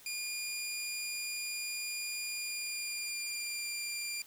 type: tone with pitch glide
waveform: 15% pulse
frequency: 2422 to 2389 Hz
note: D#7 to D7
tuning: -47 to +29 cents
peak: -29 dBFS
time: 0.06-4.22 s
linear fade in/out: 2 ms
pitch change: -24 cents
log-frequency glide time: 2.25-3.65 s
effects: white hiss -57 dBFS RMS until 4.26 s